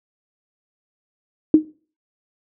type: tone with exponential decay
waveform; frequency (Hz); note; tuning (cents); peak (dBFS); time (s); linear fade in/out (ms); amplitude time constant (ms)
sine; 311.1; D#4; 0; -3; 1.54-1.65; 2; 23
effects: noise-tail reverb RT60 0.4 s tail -20 dB re dry